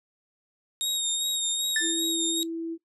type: tone with vibrato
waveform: 25% pulse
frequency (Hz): 3729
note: A#7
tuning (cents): 0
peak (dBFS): -21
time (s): 0.81-2.43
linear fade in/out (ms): 0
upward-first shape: sine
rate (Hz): 2.6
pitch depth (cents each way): 31
type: tone with exponential decay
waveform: triangle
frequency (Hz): 1760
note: A6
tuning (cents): 0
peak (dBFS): -20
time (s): 1.76-2.05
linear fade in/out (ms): 2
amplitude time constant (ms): 62
type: tone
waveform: sine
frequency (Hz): 330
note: E4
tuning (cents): +2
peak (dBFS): -29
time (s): 1.8-2.78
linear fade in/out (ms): 50
effects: noise-tail reverb RT60 0.1 s tail -17 dB re dry